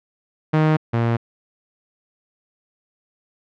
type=tone pair in turn; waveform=sawtooth; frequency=155.56 / 116.54 Hz; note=D#3 / A#2; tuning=0 / 0 cents; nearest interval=perfect fourth; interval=500 cents; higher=first; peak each=-10 / -13 dBFS; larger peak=first; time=0.53-0.77 / 0.93-1.17 s; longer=neither; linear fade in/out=10 ms; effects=low-pass 2000 Hz 12 dB/octave